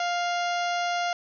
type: harmonic tone with a mistuned harmonic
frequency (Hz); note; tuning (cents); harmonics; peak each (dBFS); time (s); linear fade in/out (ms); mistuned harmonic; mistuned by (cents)
701; F5; +6; 1 / 2 / 3 / 4 / 5 / 6 / 7 / 8 / 9; -26 / -32 / -36 / -38 / -40 / -42 / -43 / -44 / -45; 0-1.13; 2; 5; -55
effects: none